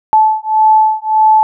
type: beating tone pair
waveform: sine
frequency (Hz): 868 / 869.7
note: A5 / A5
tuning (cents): -24 / -20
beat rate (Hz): 1.7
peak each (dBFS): -10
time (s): 0.13-1.43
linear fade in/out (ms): 0
effects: none